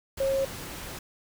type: tone in noise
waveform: sine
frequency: 541 Hz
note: C#5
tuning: 42 cents flat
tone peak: -23 dBFS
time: 0.2-0.45 s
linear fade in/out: 5 ms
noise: pink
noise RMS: -39 dBFS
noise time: 0.17-0.99 s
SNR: +13 dB
effects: none